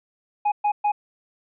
triangle tone bursts at uneven times, 830.6 Hz, G#5, in tune, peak -16 dBFS, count 3, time 0.45-0.52 / 0.64-0.72 / 0.84-0.92 s, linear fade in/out 10 ms, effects resampled to 8000 Hz

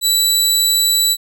20% pulse tone, 3951 Hz, B7, in tune, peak -6 dBFS, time 0.01-1.17 s, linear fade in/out 50 ms, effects none

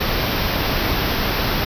pink band-stop noise, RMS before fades -20 dBFS, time 0-1.65 s, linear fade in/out 10 ms, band 5600 to 12000 Hz, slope 96 dB/octave, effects resampled to 32000 Hz

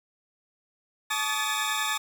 25% pulse tone cluster, 865 / 1137 / 1239 / 1720 / 3686 Hz, A5 / C#6 / D#6 / A6 / A#7, -30 / +44 / -8 / -40 / -20 cents, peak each -29 dBFS, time 1.1-1.98 s, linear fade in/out 10 ms, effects 8-bit

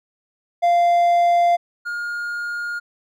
triangle tone pair in turn, 694 / 1421.3 Hz, F5 / F6, -11 / +30 cents, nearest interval octave, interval 1241 cents, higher second, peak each -11 / -22 dBFS, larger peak first, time 0.62-1.57 / 1.85-2.8 s, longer neither, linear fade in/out 20 ms, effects none

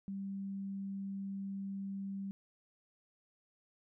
sine tone, 196 Hz, G3, in tune, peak -38 dBFS, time 0.08-2.31 s, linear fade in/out 0 ms, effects none

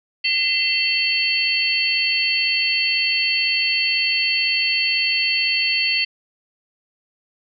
sine tone cluster, 2045 / 2696 / 3137 / 4458 Hz, C7 / E7 / G7 / C#8, -40 / +38 / +1 / +9 cents, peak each -26 / -20 / -27 / -21 dBFS, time 0.24-6.05 s, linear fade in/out 10 ms, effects none

